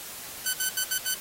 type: tone bursts at uneven times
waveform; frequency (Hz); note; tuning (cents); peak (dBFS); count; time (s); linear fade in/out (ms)
5% pulse; 1514; F#6; +39; -14; 5; 0.46-0.53 / 0.6-0.69 / 0.77-0.84 / 0.91-0.98 / 1.06-1.14; 2
effects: white hiss -40 dBFS RMS until 1.2 s + AAC 48 kbps